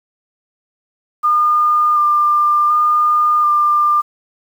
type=tone with vibrato; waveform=sine; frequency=1204 Hz; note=D6; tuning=43 cents sharp; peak=-10 dBFS; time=1.23-4.02 s; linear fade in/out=20 ms; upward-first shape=square; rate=0.68 Hz; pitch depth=13 cents each way; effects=7-bit